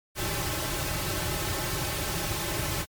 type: noise with comb filter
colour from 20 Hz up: pink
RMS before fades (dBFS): -30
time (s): 0.15-2.86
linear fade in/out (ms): 50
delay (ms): 4.2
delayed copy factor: -0.85
effects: MP3 96 kbps